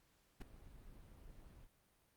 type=noise with ADSR envelope; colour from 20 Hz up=brown; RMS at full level=-41 dBFS; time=0.4-1.68 s; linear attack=17 ms; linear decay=8 ms; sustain=-17 dB; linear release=40 ms; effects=pink hiss -75 dBFS RMS until 2.16 s + Opus 48 kbps